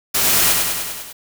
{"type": "noise with echo", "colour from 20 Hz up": "white", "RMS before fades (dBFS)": -17, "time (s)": [0.14, 0.53], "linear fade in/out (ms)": 10, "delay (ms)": 100, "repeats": 6, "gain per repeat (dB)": -3, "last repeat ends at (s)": 1.13, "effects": []}